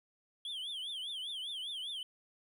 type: tone with vibrato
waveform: triangle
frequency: 3259 Hz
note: G#7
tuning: 33 cents flat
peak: -37 dBFS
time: 0.45-2.03 s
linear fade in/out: 2 ms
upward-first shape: triangle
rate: 5 Hz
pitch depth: 190 cents each way
effects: none